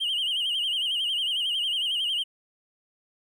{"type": "tone with vibrato", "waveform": "triangle", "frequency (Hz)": 3015, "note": "F#7", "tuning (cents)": 32, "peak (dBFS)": -22, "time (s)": [0, 2.24], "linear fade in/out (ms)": 20, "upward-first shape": "sine", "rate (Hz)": 11, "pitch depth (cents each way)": 110, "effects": ["tanh soft clip ceiling -19 dBFS"]}